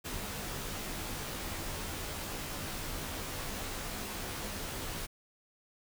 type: noise with comb filter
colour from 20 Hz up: pink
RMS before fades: -39 dBFS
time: 0.04-5.07 s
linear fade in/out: 20 ms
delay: 17 ms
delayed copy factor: -0.7
effects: none